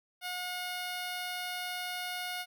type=tone; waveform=10% pulse; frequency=722 Hz; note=F#5; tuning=43 cents flat; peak=-27 dBFS; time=0.21-2.46 s; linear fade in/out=50 ms; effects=none